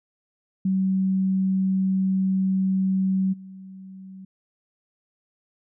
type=tone with level steps; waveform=sine; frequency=190 Hz; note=F#3; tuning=46 cents sharp; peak=-19 / -38 dBFS; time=0.65-4.25 s; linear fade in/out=5 ms; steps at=3.32 s; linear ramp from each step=20 ms; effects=none